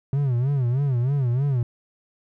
triangle tone with vibrato, 130.8 Hz, C3, in tune, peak -17 dBFS, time 0.13-1.63 s, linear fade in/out 2 ms, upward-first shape sine, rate 3.2 Hz, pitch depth 170 cents each way, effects none

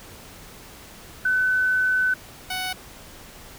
sine / 10% pulse tone pair in turn, 1510 / 743.3 Hz, F#6 / F#5, +35 / +8 cents, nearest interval octave, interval 1227 cents, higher first, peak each -18 dBFS, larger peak neither, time 1.25-2.14 / 2.5-2.73 s, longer first, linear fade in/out 5 ms, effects pink hiss -44 dBFS RMS until 3.58 s

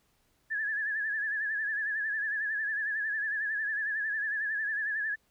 sine tone with vibrato, 1715 Hz, A6, 45 cents flat, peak -29 dBFS, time 0.5-5.16 s, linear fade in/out 20 ms, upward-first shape sine, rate 11 Hz, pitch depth 71 cents each way, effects pink hiss -71 dBFS RMS until 5.3 s

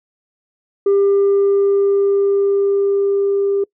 sine tone with level ramp, 398.1 Hz, G4, 27 cents sharp, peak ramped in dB -8 to -13 dBFS, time 0.86-3.64 s, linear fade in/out 5 ms, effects noise-tail reverb RT60 0.1 s tail -25 dB re dry + tanh soft clip ceiling -9 dBFS

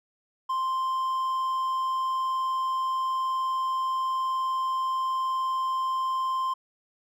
triangle tone, 1046.5 Hz, C6, in tune, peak -23 dBFS, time 0.49-6.54 s, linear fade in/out 10 ms, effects none

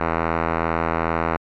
5% pulse tone with low-pass filter, 82.41 Hz, E2, in tune, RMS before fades -22 dBFS, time 0-1.37 s, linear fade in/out 5 ms, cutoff 1600 Hz, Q 5.1, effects MP3 96 kbps

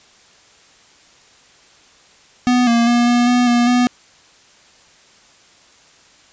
square tone with pitch steps, 247.6 / 234 / 239.3 / 241.4 / 245.6 / 239.9 / 246.1 Hz, B3 / A#3 / A#3 / B3 / B3 / A#3 / B3, +5 / +7 / +46 / -39 / -9 / +50 / -6 cents, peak -12 dBFS, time 2.47-3.87 s, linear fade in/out 0 ms, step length 200 ms, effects white hiss -49 dBFS RMS until 6.32 s + resampled to 16000 Hz

